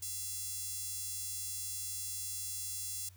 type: tone with high-pass filter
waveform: 5% pulse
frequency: 680 Hz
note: F5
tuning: 46 cents flat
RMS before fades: -40 dBFS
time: 0.02-3.09 s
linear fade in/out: 5 ms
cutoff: 10000 Hz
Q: 0.66
effects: added 92 Hz sine -55 dBFS peak until 3.16 s + white hiss -65 dBFS RMS until 3.16 s